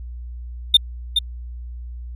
triangle tone with echo, 3619 Hz, A7, 48 cents sharp, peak -4 dBFS, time 0.74-0.77 s, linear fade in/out 5 ms, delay 420 ms, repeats 1, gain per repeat -8 dB, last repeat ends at 1.19 s, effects tanh soft clip ceiling -1 dBFS + added 60 Hz sine -30 dBFS peak until 2.15 s

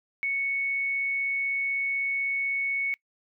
sine tone, 2216 Hz, C#7, 1 cent flat, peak -25 dBFS, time 0.23-2.94 s, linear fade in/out 0 ms, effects noise-tail reverb RT60 0.1 s tail -25 dB re dry

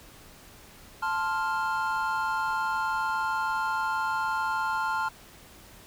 triangle chord, F major, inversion first, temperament equal, 880 / 1046.5 / 1396.9 Hz, A5 / C6 / F6, 0 / 0 / 0 cents, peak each -28 / -30 / -28 dBFS, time 1.02-5.09 s, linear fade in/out 10 ms, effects pink hiss -51 dBFS RMS until 5.86 s

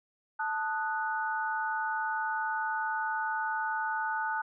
sine chord, D# diminished, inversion second, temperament equal, 880 / 1244.5 / 1480 Hz, A5 / D#6 / F#6, 0 / 0 / 0 cents, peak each -32 / -38 / -33 dBFS, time 0.39-4.42 s, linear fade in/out 10 ms, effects none

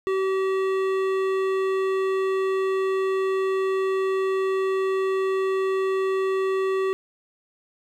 sine tone with hard clipping, 382.5 Hz, G4, 42 cents flat, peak -23 dBFS, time 0.07-6.93 s, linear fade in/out 0 ms, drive 13 dB, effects none

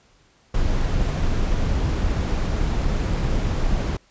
brown noise, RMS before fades -21 dBFS, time 0.54-3.97 s, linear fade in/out 5 ms, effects pink hiss -58 dBFS RMS until 4.1 s + resampled to 16000 Hz

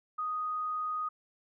sine tone, 1244.5 Hz, D#6, in tune, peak -31 dBFS, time 0.18-1.09 s, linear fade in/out 10 ms, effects none

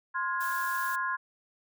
sine chord, F minor, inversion second, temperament equal with one note detuned, 1046.5 / 1419.7 / 1661.2 Hz, C6 / F6 / Ab6, 0 / +28 / 0 cents, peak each -31 / -35 / -33 dBFS, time 0.14-1.17 s, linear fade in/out 20 ms
blue noise, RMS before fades -42 dBFS, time 0.4-0.96 s, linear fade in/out 10 ms
effects none

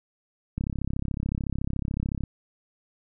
click train, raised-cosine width 5 ms, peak -16 dBFS, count 57, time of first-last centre 0.58-2.237 s, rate 33.8 Hz, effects none

